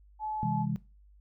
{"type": "tone", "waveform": "sine", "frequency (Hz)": 860, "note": "A5", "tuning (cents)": -40, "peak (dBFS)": -32, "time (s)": [0.19, 0.66], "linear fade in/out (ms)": 50}
{"type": "chord", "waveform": "sine", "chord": "C augmented", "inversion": "none", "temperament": "just", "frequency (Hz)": [130.81, 163.52, 204.4], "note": ["C3", "E3", "G#3"], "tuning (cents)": [0, -14, -27], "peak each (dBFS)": -33, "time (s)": [0.43, 0.76], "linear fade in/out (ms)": 0}
{"effects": ["noise-tail reverb RT60 0.3 s tail -19 dB re dry", "added 50 Hz sine -55 dBFS peak until 1.2 s"]}